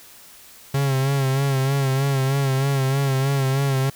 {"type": "tone with vibrato", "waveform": "45% pulse", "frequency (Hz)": 135.9, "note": "C#3", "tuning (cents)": -34, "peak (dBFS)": -18, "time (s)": [0.74, 3.9], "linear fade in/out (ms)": 5, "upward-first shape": "sine", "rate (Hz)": 3.2, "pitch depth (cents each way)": 49, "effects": ["white hiss -46 dBFS RMS until 3.95 s"]}